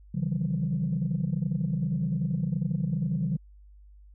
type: tone cluster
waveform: sine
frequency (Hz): 136.7 / 158.5 / 168.5 / 191.1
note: C#3 / D#3 / E3 / G3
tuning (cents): -24 / +32 / +38 / -44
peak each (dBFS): -30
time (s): 0.14-3.37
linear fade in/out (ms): 10
effects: tanh soft clip ceiling -19 dBFS + added 50 Hz sine -49 dBFS peak until 4.14 s

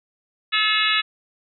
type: harmonic tone with a mistuned harmonic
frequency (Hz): 430.8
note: A4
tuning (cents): -37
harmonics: 3 / 4 / 5 / 6 / 7 / 8 / 9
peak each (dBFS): -25 / -25 / -25 / -25 / -25 / -25 / -25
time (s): 0.52-1.02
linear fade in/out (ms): 20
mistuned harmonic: 7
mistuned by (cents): -85
effects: none

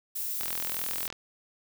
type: noise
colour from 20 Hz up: violet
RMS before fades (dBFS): -33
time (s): 0.15-1.08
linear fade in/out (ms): 10
type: click train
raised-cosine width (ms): 0.2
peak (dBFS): -18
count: 31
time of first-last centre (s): 0.41-1.126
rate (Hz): 41.9
effects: none

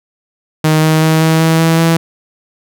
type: tone with pitch steps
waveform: sawtooth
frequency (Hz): 156.1 / 157.55 / 159.01 / 160.49 / 161.98 / 163.48 / 165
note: D#3 / D#3 / D#3 / E3 / E3 / E3 / E3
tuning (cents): +6 / +22 / +38 / -46 / -30 / -14 / +2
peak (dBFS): -4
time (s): 0.64-1.97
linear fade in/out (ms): 5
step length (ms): 190
effects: none

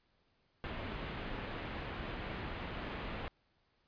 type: low-pass noise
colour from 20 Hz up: pink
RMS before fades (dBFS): -42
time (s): 0.64-3.28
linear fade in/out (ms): 0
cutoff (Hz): 3200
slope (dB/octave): 24
effects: pink hiss -75 dBFS RMS until 3.87 s + resampled to 11025 Hz

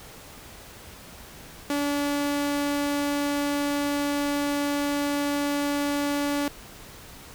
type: tone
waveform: sawtooth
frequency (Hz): 287.3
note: D4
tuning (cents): -38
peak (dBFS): -20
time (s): 1.7-6.48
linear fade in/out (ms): 0
effects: pink hiss -45 dBFS RMS until 7.34 s

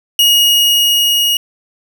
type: tone with level ramp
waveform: 40% pulse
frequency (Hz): 2878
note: F#7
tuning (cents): -49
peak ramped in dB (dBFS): -6 to -10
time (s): 0.19-1.37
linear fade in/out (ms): 2
effects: none

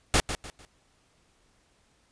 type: noise with echo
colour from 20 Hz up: pink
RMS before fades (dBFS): -21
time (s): 0.14-0.2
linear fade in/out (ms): 0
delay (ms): 150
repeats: 3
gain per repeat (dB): -10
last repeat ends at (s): 0.65
effects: pink hiss -66 dBFS RMS until 2.11 s + resampled to 22050 Hz

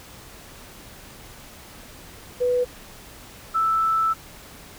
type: tone pair in turn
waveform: sine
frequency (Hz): 493.9 / 1318.6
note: B4 / E6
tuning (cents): 0 / 0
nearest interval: octave + perfect fourth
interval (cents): 1700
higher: second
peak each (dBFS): -18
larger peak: neither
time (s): 2.4-2.65 / 3.54-4.14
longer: second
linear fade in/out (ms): 20
effects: pink hiss -44 dBFS RMS until 4.78 s

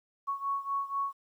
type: beating tone pair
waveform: sine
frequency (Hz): 1108.7 / 1112.8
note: C#6 / C#6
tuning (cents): 0 / +6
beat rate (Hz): 4.1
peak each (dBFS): -32 / -35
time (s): 0.27-1.13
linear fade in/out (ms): 20
effects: 11-bit

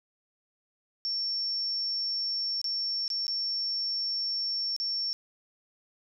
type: tone with dropouts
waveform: sine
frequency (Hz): 5450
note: F8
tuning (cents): -43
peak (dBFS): -28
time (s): 1.05-5.13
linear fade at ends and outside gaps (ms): 0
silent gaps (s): 2.615-2.643 / 3.079-3.102 / 3.268-3.28 / 4.764-4.8
effects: none

